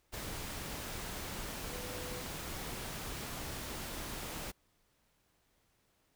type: tone in noise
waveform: sine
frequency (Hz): 496.9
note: B4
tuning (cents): +11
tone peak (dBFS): -47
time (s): 1.71-2.22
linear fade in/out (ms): 20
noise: pink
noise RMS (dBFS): -42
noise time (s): 0.12-4.52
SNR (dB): -8
effects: pink hiss -74 dBFS RMS until 6.15 s